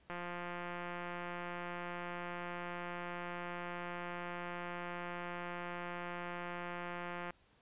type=click train; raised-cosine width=0.5 ms; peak=-28 dBFS; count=1262; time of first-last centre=0.1-7.306 s; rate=175 Hz; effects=pink hiss -69 dBFS RMS until 7.61 s + resampled to 8000 Hz